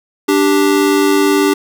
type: tone pair together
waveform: square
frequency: 293.7 / 392 Hz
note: D4 / G4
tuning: 0 / 0 cents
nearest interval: perfect fourth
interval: 500 cents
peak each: -13 dBFS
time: 0.28-1.54 s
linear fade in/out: 10 ms
effects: none